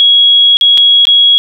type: tone with dropouts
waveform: sine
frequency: 3322 Hz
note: G#7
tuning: in tune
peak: -3 dBFS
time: 0-1.38 s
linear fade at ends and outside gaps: 0 ms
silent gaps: 0.57-0.611 / 0.775-0.779 / 1.053-1.07 s
effects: none